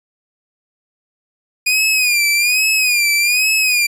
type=tone with vibrato; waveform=sawtooth; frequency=2453 Hz; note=D#7; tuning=25 cents flat; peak=-9 dBFS; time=1.66-3.87 s; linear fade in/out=10 ms; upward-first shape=sine; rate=1.2 Hz; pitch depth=92 cents each way; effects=resampled to 32000 Hz